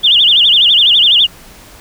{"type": "tone with vibrato", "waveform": "sine", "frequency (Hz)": 3200, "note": "G7", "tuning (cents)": 35, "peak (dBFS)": -5, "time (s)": [0.03, 1.27], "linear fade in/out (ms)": 20, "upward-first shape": "sine", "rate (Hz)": 12, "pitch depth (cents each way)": 220, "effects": ["pink hiss -38 dBFS RMS until 1.8 s"]}